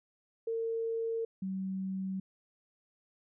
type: tone pair in turn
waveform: sine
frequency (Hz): 454.8 / 190.45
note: A#4 / G3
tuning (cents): -43 / -50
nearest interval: octave + minor third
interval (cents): 1507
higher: first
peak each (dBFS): -31 / -33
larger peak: first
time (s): 0.47-1.25 / 1.42-2.2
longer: neither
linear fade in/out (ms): 5
effects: none